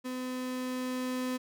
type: tone with level ramp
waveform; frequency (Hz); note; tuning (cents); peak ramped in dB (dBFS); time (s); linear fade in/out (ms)
35% pulse; 254.1; B3; +49; -33 to -29; 0.04-1.38; 20
effects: none